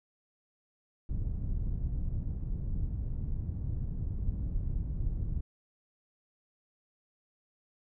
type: low-pass noise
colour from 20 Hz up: pink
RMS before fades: -33 dBFS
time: 1.09-5.41 s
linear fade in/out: 5 ms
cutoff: 110 Hz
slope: 12 dB/octave
effects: none